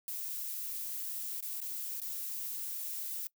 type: noise with dropouts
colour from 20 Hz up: violet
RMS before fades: -39 dBFS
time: 0.08-3.27 s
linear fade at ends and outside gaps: 0 ms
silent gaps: 1.405-1.426 / 1.603-1.616 / 2.001-2.017 s
effects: noise-tail reverb RT60 0.1 s tail -22 dB re dry